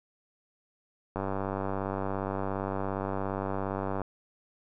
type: click train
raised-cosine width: 1 ms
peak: -18 dBFS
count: 279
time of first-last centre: 1.16-4.017 s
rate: 97.3 Hz
effects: none